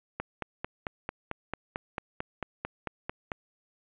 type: click train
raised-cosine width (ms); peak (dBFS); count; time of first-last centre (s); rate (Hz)
0.5; -17; 15; 0.2-3.318; 4.49
effects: resampled to 8000 Hz + 8-bit